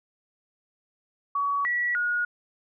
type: tone with pitch steps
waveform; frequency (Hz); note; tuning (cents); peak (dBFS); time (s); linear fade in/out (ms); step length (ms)
sine; 1130 / 1938 / 1444; C#6 / B6 / F#6; +33 / -33 / -43; -23; 1.35-2.25; 5; 300
effects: none